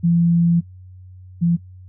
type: tone pair in turn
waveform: sine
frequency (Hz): 170 / 170.63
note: F3 / F3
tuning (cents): -46 / -40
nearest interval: unison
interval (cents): 6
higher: second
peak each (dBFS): -12 / -13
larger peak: first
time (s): 0.03-0.61 / 1.41-1.57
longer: first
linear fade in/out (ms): 20
effects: noise-tail reverb RT60 0.1 s tail -22 dB re dry + added 92 Hz sine -38 dBFS peak until 1.88 s